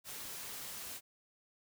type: noise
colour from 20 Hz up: white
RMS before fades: -45 dBFS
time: 0.04-1.01 s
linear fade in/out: 50 ms
effects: none